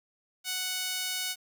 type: tone with high-pass filter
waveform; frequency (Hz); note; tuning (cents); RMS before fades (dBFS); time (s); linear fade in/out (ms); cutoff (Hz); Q
sawtooth; 740; F#5; 0; -33; 0.44-1.36; 50; 3000; 0.82
effects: 9-bit